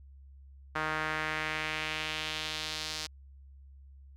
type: tone with band-pass filter sweep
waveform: sawtooth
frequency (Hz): 155.56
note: D#3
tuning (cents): 0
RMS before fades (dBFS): -35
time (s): 0.75-3.07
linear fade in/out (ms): 10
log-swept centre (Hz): 1400 to 4900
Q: 1.8
effects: added 68 Hz sine -50 dBFS peak until 4.16 s